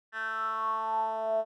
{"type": "tone with band-pass filter sweep", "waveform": "10% pulse", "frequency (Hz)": 221.2, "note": "A3", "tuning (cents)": 9, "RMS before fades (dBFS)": -31, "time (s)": [0.12, 1.45], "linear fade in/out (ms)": 50, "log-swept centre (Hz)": [1700, 620], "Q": 9.1, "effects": []}